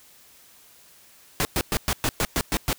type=noise bursts; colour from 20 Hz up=pink; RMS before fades=-23 dBFS; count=9; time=1.4-2.73 s; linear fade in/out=0 ms; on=50 ms; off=110 ms; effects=white hiss -53 dBFS RMS until 2.78 s